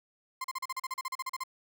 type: tone bursts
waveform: 35% pulse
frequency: 1046.5 Hz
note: C6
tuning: in tune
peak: -31 dBFS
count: 15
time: 0.41-1.437 s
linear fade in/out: 5 ms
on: 33 ms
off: 38 ms
effects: none